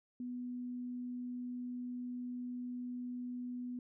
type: tone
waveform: sine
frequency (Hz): 246.9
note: B3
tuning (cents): 0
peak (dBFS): -39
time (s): 0.2-3.79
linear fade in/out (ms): 2
effects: none